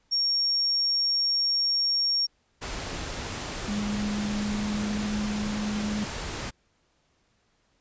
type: tone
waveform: sine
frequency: 5540 Hz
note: F8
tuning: 15 cents flat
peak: -22 dBFS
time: 0.11-2.27 s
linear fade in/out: 20 ms
type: noise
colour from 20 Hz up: pink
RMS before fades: -34 dBFS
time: 2.61-6.51 s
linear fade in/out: 20 ms
type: tone with pitch glide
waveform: sine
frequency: 207 to 209.6 Hz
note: G#3 to G#3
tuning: -5 to +16 cents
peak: -27 dBFS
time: 3.68-6.04 s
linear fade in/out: 2 ms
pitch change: +21 cents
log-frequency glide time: 3.85-5.26 s
effects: pink hiss -69 dBFS RMS until 7.8 s + resampled to 16000 Hz